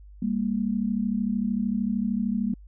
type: tone pair together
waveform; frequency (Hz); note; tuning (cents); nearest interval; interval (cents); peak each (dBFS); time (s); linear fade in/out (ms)
sine; 199.88 / 233.1; G3 / A#3; +34 / 0; minor third; 266; -26; 0.22-2.54; 5
effects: added 50 Hz sine -44 dBFS peak until 2.67 s